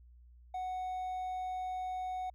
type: tone with hard clipping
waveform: triangle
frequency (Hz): 740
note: F#5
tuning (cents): 0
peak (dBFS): -36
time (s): 0.54-2.3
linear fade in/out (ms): 5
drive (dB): 5
effects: added 60 Hz sine -55 dBFS peak until 2.34 s